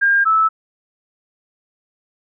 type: tone pair in turn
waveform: sine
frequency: 1607 / 1308.3 Hz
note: G6 / E6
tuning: +43 / -13 cents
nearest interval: major third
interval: 356 cents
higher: first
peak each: -11 dBFS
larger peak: neither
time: 0.01-0.25 / 0.25-0.49 s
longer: neither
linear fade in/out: 20 ms
effects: none